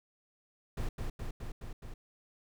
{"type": "noise with echo", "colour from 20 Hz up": "brown", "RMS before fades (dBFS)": -34, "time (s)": [0.77, 0.89], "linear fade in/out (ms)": 5, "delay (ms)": 210, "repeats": 5, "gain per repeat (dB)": -2, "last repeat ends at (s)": 1.94, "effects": []}